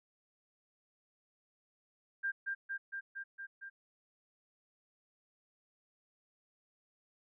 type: tone with echo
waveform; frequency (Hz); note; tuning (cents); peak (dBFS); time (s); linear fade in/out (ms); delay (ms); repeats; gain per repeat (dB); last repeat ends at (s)
sine; 1592; G6; +26; -32; 2.23-2.32; 20; 230; 6; -2; 3.7
effects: none